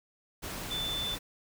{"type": "tone in noise", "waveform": "sine", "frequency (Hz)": 3520, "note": "A7", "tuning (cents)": 0, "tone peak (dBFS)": -32, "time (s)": [0.7, 1.16], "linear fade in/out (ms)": 20, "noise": "pink", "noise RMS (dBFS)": -39, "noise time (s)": [0.42, 1.19], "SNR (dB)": 4, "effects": []}